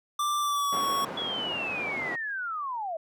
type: tone with pitch glide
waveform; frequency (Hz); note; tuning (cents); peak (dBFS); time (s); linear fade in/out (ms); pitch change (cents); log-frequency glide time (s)
square; 1178 to 1111.9; D6 to C#6; +5 to +5; -26; 0.19-1.05; 5; -100; 0.4-0.86
type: band-pass noise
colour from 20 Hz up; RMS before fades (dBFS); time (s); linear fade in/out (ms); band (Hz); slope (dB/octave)
white; -37; 0.72-2.16; 10; 170 to 960; 12
type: linear sweep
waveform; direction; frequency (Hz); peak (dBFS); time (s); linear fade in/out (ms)
sine; down; 3396 to 621; -30; 1.17-2.97; 5
effects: none

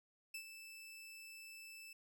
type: tone with ADSR envelope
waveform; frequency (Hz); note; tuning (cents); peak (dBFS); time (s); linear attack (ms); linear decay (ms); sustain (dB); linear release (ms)
sawtooth; 2637; E7; 0; -40; 0.34-1.93; 6; 83; -9; 4
effects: none

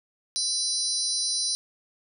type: tone cluster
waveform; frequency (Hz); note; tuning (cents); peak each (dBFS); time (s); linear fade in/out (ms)
sine; 4054 / 4839 / 5540 / 5970 / 9250; B7 / D#8 / F8 / F#8 / D9; +45 / -49 / -15 / +15 / -27; -31; 0.36-1.55; 0
effects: none

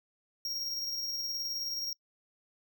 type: tone with tremolo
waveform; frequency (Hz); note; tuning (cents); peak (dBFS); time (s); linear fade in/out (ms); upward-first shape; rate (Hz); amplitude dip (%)
square; 5588; F8; 0; -33; 0.45-1.93; 2; square; 19; 25
effects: noise-tail reverb RT60 0.1 s tail -26 dB re dry

